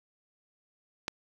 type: click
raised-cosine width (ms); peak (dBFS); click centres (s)
0.2; -14; 1.081
effects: 7-bit